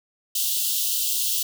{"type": "high-pass noise", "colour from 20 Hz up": "white", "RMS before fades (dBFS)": -24, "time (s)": [0.35, 1.43], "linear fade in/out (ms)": 5, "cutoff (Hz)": 2800, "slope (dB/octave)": 96, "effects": []}